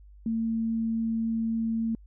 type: tone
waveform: sine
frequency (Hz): 225.9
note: A3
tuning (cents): +46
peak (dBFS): -25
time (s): 0.26-1.95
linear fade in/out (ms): 2
effects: added 50 Hz sine -48 dBFS peak until 2.06 s